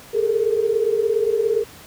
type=tone cluster; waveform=sine; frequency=411.9 / 441.8 / 459.1 Hz; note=G#4 / A4 / A#4; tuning=-14 / +7 / -26 cents; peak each=-21 / -23 / -20 dBFS; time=0.13-1.64 s; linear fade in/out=20 ms; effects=pink hiss -43 dBFS RMS until 1.86 s + high-pass 60 Hz 12 dB/octave

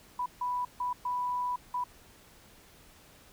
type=tone bursts at uneven times; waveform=sine; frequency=987.8 Hz; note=B5; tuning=in tune; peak=-29 dBFS; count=5; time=0.19-0.26 / 0.41-0.65 / 0.8-0.93 / 1.05-1.56 / 1.74-1.84 s; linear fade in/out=5 ms; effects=pink hiss -57 dBFS RMS until 3.32 s

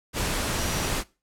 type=tone in noise; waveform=sine; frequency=5800 Hz; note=F#8; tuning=35 cents flat; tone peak=-37 dBFS; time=0.55-0.91 s; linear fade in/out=50 ms; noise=pink; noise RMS=-27 dBFS; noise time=0.13-1.04 s; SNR=-13 dB; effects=noise-tail reverb RT60 0.3 s tail -21 dB re dry + low-pass 12000 Hz 12 dB/octave

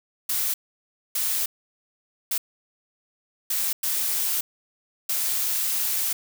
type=noise bursts at uneven times; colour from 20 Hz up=blue; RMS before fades=-25 dBFS; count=6; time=0.29-0.54 / 1.15-1.46 / 2.31-2.38 / 3.5-3.73 / 3.83-4.41 / 5.09-6.13 s; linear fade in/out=5 ms; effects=none

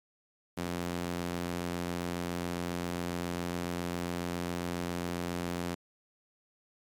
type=tone with high-pass filter; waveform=sawtooth; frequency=87.31 Hz; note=F2; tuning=in tune; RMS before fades=-35 dBFS; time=0.57-5.75 s; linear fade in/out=10 ms; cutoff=190 Hz; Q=1; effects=MP3 96 kbps

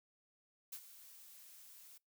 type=noise with ADSR envelope; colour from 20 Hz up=blue; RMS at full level=-45 dBFS; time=0.72-1.98 s; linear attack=10 ms; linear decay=67 ms; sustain=-13 dB; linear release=8 ms; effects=noise-tail reverb RT60 0.2 s tail -24 dB re dry

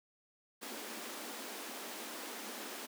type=high-pass noise; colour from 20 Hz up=pink; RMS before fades=-45 dBFS; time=0.61-2.87 s; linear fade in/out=20 ms; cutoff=210 Hz; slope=96 dB/octave; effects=none

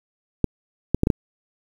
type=clicks; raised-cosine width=3 ms; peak=-4 dBFS; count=5; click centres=0.443 / 0.946 / 1.034 / 1.071 / 1.102 s; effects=7-bit

